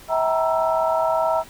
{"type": "tone cluster", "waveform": "sine", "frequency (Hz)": [647, 768, 911, 950, 1327], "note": ["E5", "G5", "A#5", "A#5", "E6"], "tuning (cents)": [-32, -36, -40, 33, 11], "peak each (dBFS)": [-20, -27, -29, -24, -27], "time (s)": [0.08, 1.44], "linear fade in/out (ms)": 50, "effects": ["pink hiss -45 dBFS RMS until 1.49 s"]}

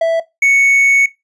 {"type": "tone pair in turn", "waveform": "triangle", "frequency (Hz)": [659.3, 2218], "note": ["E5", "C#7"], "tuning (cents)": [0, 0], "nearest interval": "octave + major sixth", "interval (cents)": 2100, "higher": "second", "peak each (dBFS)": [-8, -6], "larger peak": "second", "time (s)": [[0.01, 0.2], [0.42, 1.06]], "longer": "second", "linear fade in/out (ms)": 5, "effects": ["noise-tail reverb RT60 0.2 s tail -19 dB re dry", "resampled to 24000 Hz"]}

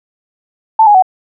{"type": "tone with pitch steps", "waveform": "sine", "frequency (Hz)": [884, 829, 748], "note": ["A5", "G#5", "F#5"], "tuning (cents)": [8, -3, 19], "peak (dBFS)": -3, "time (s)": [0.79, 1.024], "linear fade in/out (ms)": 5, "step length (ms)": 78, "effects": []}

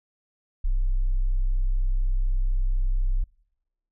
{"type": "tone", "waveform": "sine", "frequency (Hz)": 32.06, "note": "C1", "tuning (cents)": -34, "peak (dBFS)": -18, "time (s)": [0.64, 3.24], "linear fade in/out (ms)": 10, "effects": ["noise-tail reverb RT60 0.9 s tail -26 dB re dry", "tanh soft clip ceiling -17 dBFS"]}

